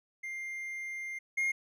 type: tone pair in turn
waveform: triangle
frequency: 2100 / 2133 Hz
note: C7 / C7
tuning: +6 / +33 cents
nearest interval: unison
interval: 27 cents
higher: second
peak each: -35 / -26 dBFS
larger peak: second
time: 0.23-1.19 / 1.37-1.52 s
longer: first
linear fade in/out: 10 ms
effects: none